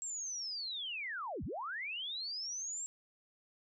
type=linear two-way sweep; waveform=sine; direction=down then up; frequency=7620 to 45.46 to 7620 Hz; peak=-38 dBFS; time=0.02-2.86 s; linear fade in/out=0 ms; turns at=1.44 s; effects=none